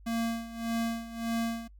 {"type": "tone with tremolo", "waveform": "square", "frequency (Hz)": 229.8, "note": "A#3", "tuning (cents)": -25, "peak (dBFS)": -28, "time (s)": [0.06, 1.68], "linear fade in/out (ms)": 10, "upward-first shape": "sine", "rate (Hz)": 1.7, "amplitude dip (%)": 80, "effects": ["noise-tail reverb RT60 0.1 s tail -24 dB re dry", "added 50 Hz sine -50 dBFS peak until 1.79 s"]}